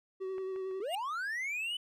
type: tone with vibrato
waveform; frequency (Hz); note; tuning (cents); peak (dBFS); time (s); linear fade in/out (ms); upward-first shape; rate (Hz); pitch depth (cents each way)
triangle; 379; F#4; +42; -33; 0.2-0.81; 20; sine; 11; 20
type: clicks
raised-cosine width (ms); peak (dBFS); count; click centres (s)
0.5; -36 / -39 / -45; 3; 0.382 / 0.561 / 0.712
type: linear sweep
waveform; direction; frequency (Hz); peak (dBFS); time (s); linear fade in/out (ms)
triangle; up; 358.4 to 3029; -32; 0.8-1.77; 5
type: tone with exponential growth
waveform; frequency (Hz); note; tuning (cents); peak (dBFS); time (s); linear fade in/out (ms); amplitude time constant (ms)
square; 2833; F7; +24; -32; 0.83-0.95; 1; 25
effects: resampled to 32000 Hz